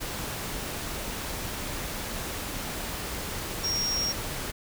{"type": "tone in noise", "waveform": "sine", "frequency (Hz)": 5588, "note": "F8", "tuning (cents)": 0, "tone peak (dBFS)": -26, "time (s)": [3.63, 4.13], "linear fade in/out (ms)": 20, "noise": "pink", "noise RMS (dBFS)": -34, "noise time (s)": [0, 4.52], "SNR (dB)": 5, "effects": []}